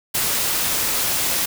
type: noise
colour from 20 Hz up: white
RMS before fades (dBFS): -21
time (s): 0.14-1.46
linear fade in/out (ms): 10
effects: none